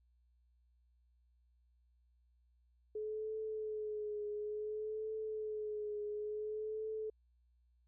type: tone with vibrato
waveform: sine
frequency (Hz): 426.7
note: G#4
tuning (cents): +47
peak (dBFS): -38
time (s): 2.95-7.1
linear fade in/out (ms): 5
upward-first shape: triangle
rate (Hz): 0.57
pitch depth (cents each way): 42
effects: added 60 Hz sine -69 dBFS peak until 7.87 s